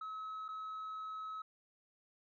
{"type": "tone with dropouts", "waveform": "sine", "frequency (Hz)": 1286, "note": "E6", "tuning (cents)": -43, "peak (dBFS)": -39, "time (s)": [0.01, 1.42], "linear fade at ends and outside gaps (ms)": 5, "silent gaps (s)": [0.482, 0.487], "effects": ["tanh soft clip ceiling -40 dBFS"]}